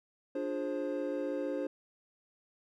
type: chord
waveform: triangle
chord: D half-diminished seventh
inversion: none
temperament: equal with one note detuned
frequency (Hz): 293.7 / 349.2 / 415.3 / 529.6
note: D4 / F4 / Ab4 / C5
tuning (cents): 0 / 0 / 0 / +21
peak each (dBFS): -35 / -39 / -39 / -34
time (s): 0.35-1.67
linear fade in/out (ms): 5
effects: none